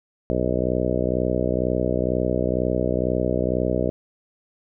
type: harmonic tone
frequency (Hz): 62.1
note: B1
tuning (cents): +10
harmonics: 1 / 2 / 3 / 4 / 5 / 6 / 7 / 8 / 9 / 10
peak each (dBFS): -29 / -29 / -29 / -29 / -29 / -29 / -29 / -29 / -29 / -29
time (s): 0.3-3.9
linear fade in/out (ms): 0
effects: none